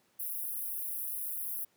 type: high-pass noise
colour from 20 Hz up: white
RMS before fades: -37 dBFS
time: 0.19-1.65 s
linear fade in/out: 10 ms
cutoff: 10000 Hz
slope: 96 dB/octave
effects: pink hiss -70 dBFS RMS until 1.76 s + high-pass 150 Hz 12 dB/octave